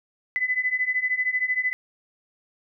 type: beating tone pair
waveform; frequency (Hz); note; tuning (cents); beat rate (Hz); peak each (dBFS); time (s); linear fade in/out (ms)
sine; 2000 / 2013; B6 / B6; +21 / +33; 13; -26 / -24; 0.36-1.73; 0
effects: none